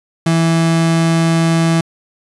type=tone; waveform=35% pulse; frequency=164.81 Hz; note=E3; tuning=in tune; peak=-9 dBFS; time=0.26-1.81 s; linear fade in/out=5 ms; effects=resampled to 24000 Hz